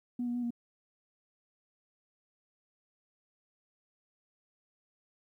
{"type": "tone with pitch steps", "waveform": "sine", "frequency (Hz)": [244.3, 240.6, 244.3, 237.3], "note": ["B3", "B3", "B3", "A#3"], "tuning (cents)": [-19, -45, -19, 31], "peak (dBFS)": -30, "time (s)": [0.19, 0.506], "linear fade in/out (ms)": 5, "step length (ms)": 79, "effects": ["tanh soft clip ceiling -27 dBFS", "12-bit"]}